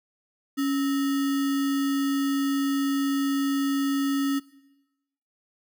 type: tone with sample-and-hold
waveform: sine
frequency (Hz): 277.2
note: C#4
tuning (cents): 0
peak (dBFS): -22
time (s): 0.57-4.4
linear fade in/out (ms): 20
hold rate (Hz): 1575
effects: noise-tail reverb RT60 1.0 s tail -20 dB re dry